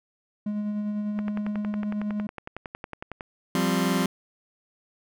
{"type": "tone with tremolo", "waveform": "triangle", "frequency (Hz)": 208.7, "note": "G#3", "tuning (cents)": 9, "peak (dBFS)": -23, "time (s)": [0.46, 2.27], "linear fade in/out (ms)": 5, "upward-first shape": "sine", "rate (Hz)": 10, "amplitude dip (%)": 30}
{"type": "click train", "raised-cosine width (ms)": 0.5, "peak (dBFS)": -20, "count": 23, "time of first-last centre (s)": [1.19, 3.208], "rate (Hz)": 10.9}
{"type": "chord", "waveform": "sawtooth", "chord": "F suspended second", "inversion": "none", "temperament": "just", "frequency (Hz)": [174.61, 196.44, 261.9], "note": ["F3", "G3", "C4"], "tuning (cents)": [0, 4, 2], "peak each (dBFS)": -22, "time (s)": [3.55, 4.06], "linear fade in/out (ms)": 2}
{"effects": []}